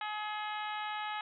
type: harmonic tone with a mistuned harmonic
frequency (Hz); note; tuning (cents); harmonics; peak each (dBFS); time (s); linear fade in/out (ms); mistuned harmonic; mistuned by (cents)
423.4; G#4; +33; 2 / 3 / 4 / 5 / 6 / 7 / 8 / 9; -38 / -42 / -44 / -46 / -48 / -49 / -50 / -51; 0.01-1.21; 2; 8; -40
effects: none